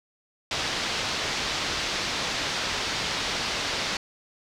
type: low-pass noise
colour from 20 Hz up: white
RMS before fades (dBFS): -29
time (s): 0.51-3.97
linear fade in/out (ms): 2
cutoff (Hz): 5200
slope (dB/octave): 24
effects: none